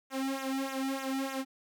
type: tone with flanger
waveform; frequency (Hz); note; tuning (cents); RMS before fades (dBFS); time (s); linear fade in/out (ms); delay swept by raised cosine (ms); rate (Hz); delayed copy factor
sawtooth; 268.1; C4; +42; -34; 0.1-1.45; 50; 0.21 to 1.91; 3.3; -0.95
effects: none